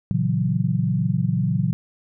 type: chord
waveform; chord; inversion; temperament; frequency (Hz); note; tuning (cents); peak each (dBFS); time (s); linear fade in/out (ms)
sine; F# dominant seventh; first; equal; 116.54 / 138.59 / 164.81 / 185; A#2 / C#3 / E3 / F#3; 0 / 0 / 0 / 0; -24; 0.11-1.73; 0
effects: none